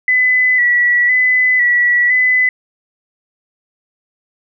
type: tone with vibrato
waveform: sine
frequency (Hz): 1975.5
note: B6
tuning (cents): 0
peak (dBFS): -9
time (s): 0.08-2.49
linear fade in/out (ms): 2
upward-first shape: square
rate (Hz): 0.99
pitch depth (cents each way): 29
effects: none